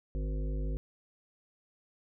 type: harmonic tone with a mistuned harmonic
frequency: 51.91 Hz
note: G#1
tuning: in tune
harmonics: 1 / 3 / 5 / 7 / 9 / 10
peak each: -31 / -41 / -45 / -48 / -50 / -51 dBFS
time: 0.15-0.77 s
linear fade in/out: 0 ms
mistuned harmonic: 3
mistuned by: -55 cents
effects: none